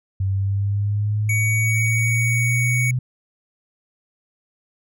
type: exponential sweep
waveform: sine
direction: up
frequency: 95.7 to 126.7 Hz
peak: -18 dBFS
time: 0.2-2.99 s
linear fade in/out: 5 ms
type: tone with pitch glide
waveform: square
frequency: 2250 to 2236 Hz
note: C#7 to C#7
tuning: +25 to +14 cents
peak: -21 dBFS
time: 1.29-2.91 s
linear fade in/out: 5 ms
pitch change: -11 cents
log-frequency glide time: 1.62-2.65 s
effects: none